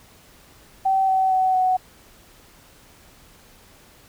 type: tone with pitch steps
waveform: sine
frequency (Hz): 769 / 760.2 / 751.4 / 742.8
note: G5 / F#5 / F#5 / F#5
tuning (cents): -33 / +47 / +26 / +7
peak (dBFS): -16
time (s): 0.85-1.77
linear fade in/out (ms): 10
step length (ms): 230
effects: pink hiss -51 dBFS RMS until 4.08 s